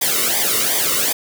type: noise with flanger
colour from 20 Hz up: white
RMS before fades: -18 dBFS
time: 0.01-1.13 s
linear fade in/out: 10 ms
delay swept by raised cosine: 0.72 to 1.24 ms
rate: 2.7 Hz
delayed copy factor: -0.8
effects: none